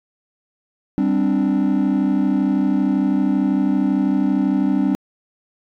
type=chord; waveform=triangle; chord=G suspended fourth; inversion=none; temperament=just; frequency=196 / 261.3 / 294 Hz; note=G3 / C4 / D4; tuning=0 / -2 / +2 cents; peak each=-17 dBFS; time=0.98-4.95 s; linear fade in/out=0 ms; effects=tanh soft clip ceiling -7 dBFS